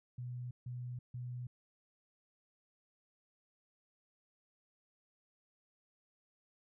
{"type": "tone bursts", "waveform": "sine", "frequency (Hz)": 123.47, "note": "B2", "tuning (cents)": 0, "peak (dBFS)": -40, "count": 3, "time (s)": [0.18, 1.47], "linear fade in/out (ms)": 5, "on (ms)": 330, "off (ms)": 150, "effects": []}